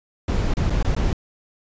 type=noise with dropouts; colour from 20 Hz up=brown; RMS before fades=-20 dBFS; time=0.28-1.13 s; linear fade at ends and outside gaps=2 ms; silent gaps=0.538-0.569 / 0.698-0.703 / 0.828-0.847 / 0.95-0.964 s; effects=resampled to 16000 Hz